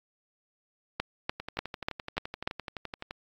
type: two click trains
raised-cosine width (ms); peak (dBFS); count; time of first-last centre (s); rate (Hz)
0.3; -20 / -12; 21 / 6; 1.4-3.109 / 1-2.475; 11.7 / 3.39
effects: AAC 48 kbps